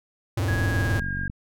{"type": "tone with vibrato", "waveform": "square", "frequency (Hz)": 100.1, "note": "G2", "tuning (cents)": 37, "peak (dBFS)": -23, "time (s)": [0.37, 1], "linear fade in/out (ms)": 5, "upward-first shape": "sine", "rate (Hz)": 19, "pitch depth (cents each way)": 290}
{"type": "tone with pitch glide", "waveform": "sine", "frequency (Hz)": [1661.2, 1616.7], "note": ["G#6", "G#6"], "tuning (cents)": [0, -47], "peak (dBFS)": -29, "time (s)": [0.48, 1.28], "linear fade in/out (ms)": 5, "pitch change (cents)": -47, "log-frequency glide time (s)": [0.64, 1.1]}
{"type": "click train", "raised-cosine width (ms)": 5, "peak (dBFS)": -20, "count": 38, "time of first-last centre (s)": [0.51, 1.299], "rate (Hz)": 46.9}
{"effects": []}